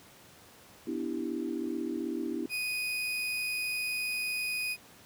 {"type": "chord", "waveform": "sine", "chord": "E minor seventh", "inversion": "second", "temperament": "equal", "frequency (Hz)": [246.9, 293.7, 329.6, 392], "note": ["B3", "D4", "E4", "G4"], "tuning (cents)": [0, 0, 0, 0], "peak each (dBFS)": [-37, -37, -35, -40], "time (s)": [0.87, 2.46], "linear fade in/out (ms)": 5}
{"type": "tone", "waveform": "35% pulse", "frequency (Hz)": 2489, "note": "D#7", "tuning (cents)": 0, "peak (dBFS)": -29, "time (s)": [2.49, 4.77], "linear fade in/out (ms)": 50}
{"effects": ["pink hiss -55 dBFS RMS until 5.05 s", "high-pass 100 Hz 12 dB/octave"]}